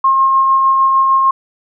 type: tone with tremolo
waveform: sine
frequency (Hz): 1071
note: C6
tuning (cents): +40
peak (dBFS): -7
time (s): 0.04-1.31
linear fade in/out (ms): 5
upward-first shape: sine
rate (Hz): 6.6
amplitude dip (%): 25
effects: none